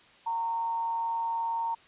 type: tone with amplitude modulation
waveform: sine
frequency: 919 Hz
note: A#5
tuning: 25 cents flat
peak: -26 dBFS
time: 0.26-1.75 s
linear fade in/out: 10 ms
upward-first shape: sine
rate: 171 Hz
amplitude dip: 35%
effects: white hiss -57 dBFS RMS until 1.87 s + resampled to 8000 Hz